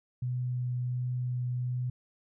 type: tone with vibrato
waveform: sine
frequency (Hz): 124.5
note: B2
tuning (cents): +14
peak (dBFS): -29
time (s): 0.22-1.9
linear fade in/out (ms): 5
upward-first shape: triangle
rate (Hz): 1.4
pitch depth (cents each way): 9
effects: none